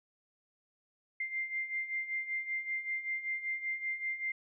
sine beating tone pair, 2093 / 2098.2 Hz, C7 / C7, 0 / +4 cents, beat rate 5.2 Hz, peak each -40 / -35 dBFS, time 1.2-4.32 s, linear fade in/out 5 ms, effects none

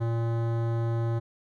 sine tone with hard clipping, 115.6 Hz, A#2, 14 cents flat, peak -27 dBFS, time 0-1.2 s, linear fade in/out 20 ms, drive 17 dB, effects none

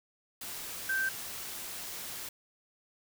sine tone in noise, 1562 Hz, G6, 7 cents flat, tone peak -28 dBFS, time 0.89-1.09 s, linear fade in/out 5 ms, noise white, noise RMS -41 dBFS, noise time 0.41-2.29 s, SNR +10 dB, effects none

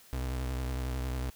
35% pulse tone with vibrato, 63.9 Hz, C2, 40 cents flat, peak -30 dBFS, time 0.13-1.3 s, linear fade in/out 0 ms, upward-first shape triangle, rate 11 Hz, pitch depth 70 cents each way, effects white hiss -57 dBFS RMS until 1.35 s

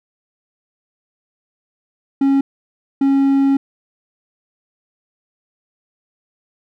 triangle tone bursts at uneven times, 274.2 Hz, C#4, 19 cents flat, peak -9 dBFS, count 2, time 2.21-2.41 / 3.01-3.57 s, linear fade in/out 5 ms, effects none

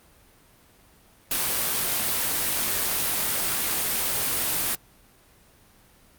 white noise with comb filter, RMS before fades -25 dBFS, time 1.31-4.75 s, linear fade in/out 2 ms, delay 20 ms, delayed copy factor -0.5, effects pink hiss -56 dBFS RMS until 6.18 s + Opus 32 kbps

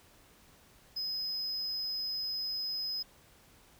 triangle tone, 5060 Hz, D#8, 28 cents sharp, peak -32 dBFS, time 0.96-3.03 s, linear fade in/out 10 ms, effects pink hiss -61 dBFS RMS until 3.79 s

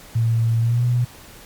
sine tone with pitch glide, 114.5 to 122.01 Hz, A#2 to B2, -31 to -21 cents, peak -15 dBFS, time 0.15-1.05 s, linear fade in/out 10 ms, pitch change +110 cents, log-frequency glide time 0.6-0.84 s, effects pink hiss -43 dBFS RMS until 1.45 s + MP3 96 kbps

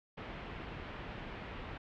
pink low-pass noise, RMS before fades -45 dBFS, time 0.17-1.78 s, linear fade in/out 10 ms, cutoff 3000 Hz, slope 24 dB/octave, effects none

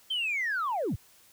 sine linear sweep, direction down, 3179 to 57.7 Hz, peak -26 dBFS, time 0.1-0.96 s, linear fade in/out 10 ms, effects tanh soft clip ceiling -24 dBFS + white hiss -59 dBFS RMS until 1.32 s

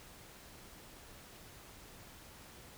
silence, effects pink hiss -55 dBFS RMS until 2.77 s

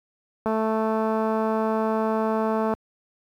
click train, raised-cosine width 1 ms, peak -12 dBFS, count 502, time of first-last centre 0.46-2.737 s, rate 220 Hz, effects high-pass 60 Hz 12 dB/octave + 9-bit

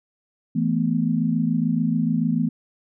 sine chord, E suspended fourth, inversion none, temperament equal, 164.81 / 220 / 246.9 Hz, E3 / A3 / B3, 0 / 0 / 0 cents, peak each -23 dBFS, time 0.55-2.49 s, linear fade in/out 10 ms, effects none

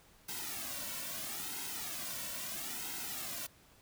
white noise with flanger, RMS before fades -41 dBFS, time 0.28-3.47 s, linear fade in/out 10 ms, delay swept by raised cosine 1.7 to 2.46 ms, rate 0.76 Hz, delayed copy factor -0.75, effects pink hiss -63 dBFS RMS until 3.81 s

